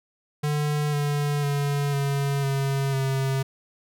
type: tone with pitch steps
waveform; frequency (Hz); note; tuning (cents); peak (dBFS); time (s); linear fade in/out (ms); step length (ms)
square; 148.5 / 145.61 / 142.78 / 140 / 137.28 / 134.61; D3 / D3 / D3 / C#3 / C#3 / C3; +20 / -14 / -48 / +18 / -16 / +50; -23; 0.43-3.43; 10; 500
effects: none